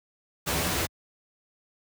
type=noise with comb filter; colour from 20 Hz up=pink; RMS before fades=-27 dBFS; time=0.46-0.87 s; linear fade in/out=20 ms; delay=12 ms; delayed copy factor=+0.85; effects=high-pass 60 Hz 12 dB/octave